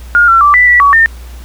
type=tone with pitch steps; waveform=sine; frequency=1422 / 1352 / 1166 / 1980 / 1952 / 1131 / 1813 Hz; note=F6 / E6 / D6 / B6 / B6 / C#6 / A#6; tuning=+31 / +43 / -13 / +4 / -21 / +34 / -49 cents; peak=-3 dBFS; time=0.15-1.06 s; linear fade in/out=0 ms; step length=130 ms; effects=added 60 Hz sine -26 dBFS peak until 1.44 s + pink hiss -39 dBFS RMS until 1.44 s